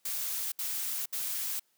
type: noise bursts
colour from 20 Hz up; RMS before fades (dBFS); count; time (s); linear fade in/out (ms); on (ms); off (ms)
blue; -34; 3; 0.05-1.596; 5; 470; 68
effects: white hiss -72 dBFS RMS until 1.77 s + high-pass 150 Hz 12 dB/octave